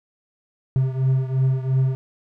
triangle beating tone pair, 130.81 / 133.71 Hz, C3 / C3, 0 / +38 cents, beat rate 2.9 Hz, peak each -17 / -21 dBFS, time 0.76-1.95 s, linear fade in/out 0 ms, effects none

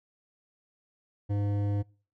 sine tone with hard clipping, 101.9 Hz, G#2, 32 cents flat, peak -28 dBFS, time 1.29-1.83 s, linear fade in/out 20 ms, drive 12 dB, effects noise-tail reverb RT60 0.4 s tail -25 dB re dry

